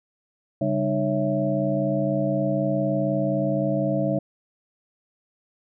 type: tone cluster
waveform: sine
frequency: 138.5 / 197.9 / 303.9 / 555 / 659 Hz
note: C#3 / G3 / D#4 / C#5 / E5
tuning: -1 / +17 / -41 / +2 / -1 cents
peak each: -27 dBFS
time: 0.61-4.19 s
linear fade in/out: 5 ms
effects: none